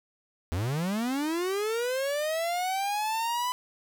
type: linear sweep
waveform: 45% pulse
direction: up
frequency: 77.78 to 1005 Hz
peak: -27 dBFS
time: 0.52-3.52 s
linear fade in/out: 0 ms
effects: none